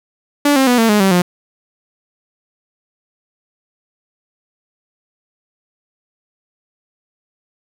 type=tone with pitch steps; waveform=sawtooth; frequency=288.9 / 266.5 / 245.8 / 226.7 / 209.1 / 192.82 / 177.84 Hz; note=D4 / C4 / B3 / A#3 / G#3 / G3 / F3; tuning=-28 / +32 / -8 / -48 / +12 / -28 / +32 cents; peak=-6 dBFS; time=0.45-1.22 s; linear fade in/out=5 ms; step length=110 ms; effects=none